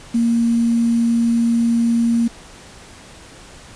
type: tone with quantisation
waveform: sine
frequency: 232.9 Hz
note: A#3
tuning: 1 cent flat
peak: -13 dBFS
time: 0.14-2.28 s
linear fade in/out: 10 ms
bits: 6
effects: pink hiss -41 dBFS RMS until 3.75 s + resampled to 22050 Hz